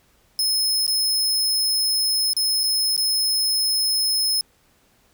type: tone with dropouts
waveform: sawtooth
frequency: 5180 Hz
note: E8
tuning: 31 cents flat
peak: -16 dBFS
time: 0.39-4.41 s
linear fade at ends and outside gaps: 1 ms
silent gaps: 0.866-0.878 / 2.333-2.366 / 2.634-2.638 / 2.965-2.977 s
effects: pink hiss -60 dBFS RMS until 5.13 s